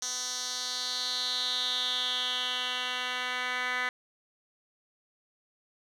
10% pulse tone with band-pass filter sweep, 250.5 Hz, B3, 25 cents sharp, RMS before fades -32 dBFS, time 0.02-3.89 s, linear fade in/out 2 ms, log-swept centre 5700 to 2100 Hz, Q 4.6, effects none

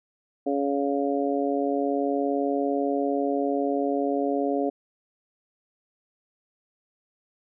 harmonic tone, 140.4 Hz, C#3, 22 cents sharp, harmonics 2 / 3 / 4 / 5, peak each -26 / -28 / -29 / -30 dBFS, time 0.46-4.7 s, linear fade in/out 10 ms, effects none

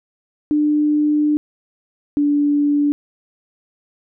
sine tone pair in turn, 298.8 / 290.5 Hz, D4 / D4, +30 / -19 cents, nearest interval unison, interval 49 cents, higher first, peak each -13 dBFS, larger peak neither, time 0.51-1.37 / 2.17-2.92 s, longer first, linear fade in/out 0 ms, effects none

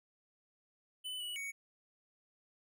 square tone with pitch steps, 3009 / 2942 / 2235 Hz, F#7 / F#7 / C#7, +28 / -11 / +14 cents, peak -40 dBFS, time 1.04-1.52 s, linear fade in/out 20 ms, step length 160 ms, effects none

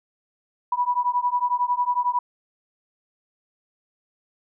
sine beating tone pair, 975 / 986 Hz, B5 / B5, -23 / -3 cents, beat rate 11 Hz, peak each -23 dBFS, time 0.72-2.19 s, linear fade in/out 5 ms, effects none

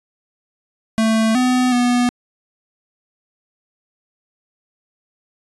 square tone with pitch steps, 222 / 252 / 244.7 Hz, A3 / B3 / B3, +16 / +35 / -16 cents, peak -14 dBFS, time 0.98-2.09 s, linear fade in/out 0 ms, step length 370 ms, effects resampled to 24000 Hz

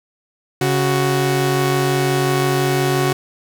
sawtooth tone pair together, 138.8 / 370.6 Hz, C#3 / F#4, +3 / +3 cents, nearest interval octave + perfect fourth, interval 1700 cents, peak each -14 dBFS, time 0.61-3.13 s, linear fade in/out 5 ms, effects 7-bit

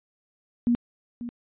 sine tone with echo, 238.8 Hz, A#3, 42 cents sharp, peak -18 dBFS, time 0.67-0.75 s, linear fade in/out 0 ms, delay 540 ms, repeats 1, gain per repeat -13 dB, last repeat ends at 1.29 s, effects resampled to 8000 Hz

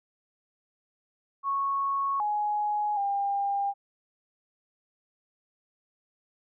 sine tone with pitch steps, 1104 / 836 / 800 Hz, C#6 / G#5 / G5, -7 / +11 / +35 cents, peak -25 dBFS, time 1.43-3.74 s, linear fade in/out 50 ms, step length 770 ms, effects none

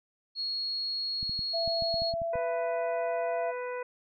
sine tone, 4313 Hz, C#8, 48 cents flat, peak -30 dBFS, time 0.35-2.14 s, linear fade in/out 50 ms
clicks, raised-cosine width 5 ms, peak -29 dBFS, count 10, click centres 1.229 / 1.295 / 1.392 / 1.677 / 1.823 / 1.942 / 2.02 / 2.139 / 2.218 / 2.356 s
sine tone with pitch glide, 670 to 675.1 Hz, E5 to E5, +28 to +41 cents, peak -29 dBFS, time 1.53-3.52 s, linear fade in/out 20 ms, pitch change +13 cents, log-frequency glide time 2.81-3.37 s
harmonic tone, 495.6 Hz, B4, 6 cents sharp, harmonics 1 / 2 / 3 / 4 / 5, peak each -34 / -40 / -44 / -46 / -48 dBFS, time 2.33-3.83 s, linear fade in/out 5 ms
effects none

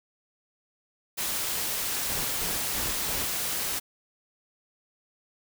white noise, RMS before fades -30 dBFS, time 1.17-3.8 s, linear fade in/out 20 ms
pink noise with tremolo, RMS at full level -36 dBFS, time 2.08-3.33 s, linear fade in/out 20 ms, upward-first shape square, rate 3 Hz, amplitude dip 80%
effects none

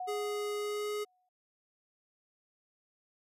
sine tone with exponential decay, 733 Hz, F#5, 16 cents flat, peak -35 dBFS, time 0-1.29 s, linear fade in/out 5 ms, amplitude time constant 280 ms
square tone with pitch glide, 415.3 to 418.4 Hz, G#4 to G#4, 0 to +13 cents, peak -34 dBFS, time 0.07-1.05 s, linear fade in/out 20 ms, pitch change +13 cents, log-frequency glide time 0.56-0.91 s
effects resampled to 32000 Hz

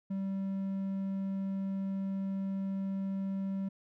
triangle tone, 193.9 Hz, G3, 19 cents flat, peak -30 dBFS, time 0.1-3.69 s, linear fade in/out 10 ms, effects none

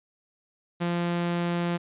sawtooth tone, 172.9 Hz, F3, 17 cents flat, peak -21 dBFS, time 0.8-1.78 s, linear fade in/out 20 ms, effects resampled to 8000 Hz

